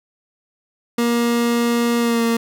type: tone with pitch glide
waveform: 30% pulse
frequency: 236.3 to 230.9 Hz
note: A#3 to A#3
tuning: +24 to -16 cents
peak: -13 dBFS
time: 0.98-2.37 s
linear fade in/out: 5 ms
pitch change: -40 cents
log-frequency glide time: 1.99-2.23 s
effects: none

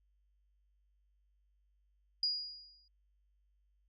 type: tone with exponential decay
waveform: sine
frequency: 4877 Hz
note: D#8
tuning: 35 cents flat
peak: -28 dBFS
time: 2.23-2.88 s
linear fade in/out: 2 ms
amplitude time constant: 140 ms
effects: added 50 Hz sine -70 dBFS peak until 3.88 s

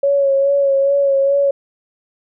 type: tone with vibrato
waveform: sine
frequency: 554.4 Hz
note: C#5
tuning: in tune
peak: -11 dBFS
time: 0.03-1.51 s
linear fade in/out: 5 ms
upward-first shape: sine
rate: 2.4 Hz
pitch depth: 28 cents each way
effects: none

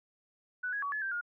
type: tone with pitch steps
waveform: sine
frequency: 1487 / 1661 / 1131 / 1713 / 1575 / 1425 Hz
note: F#6 / G#6 / C#6 / A6 / G6 / F6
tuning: +8 / 0 / +34 / -47 / +8 / +34 cents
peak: -32 dBFS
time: 0.63-1.212 s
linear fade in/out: 10 ms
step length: 97 ms
effects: none

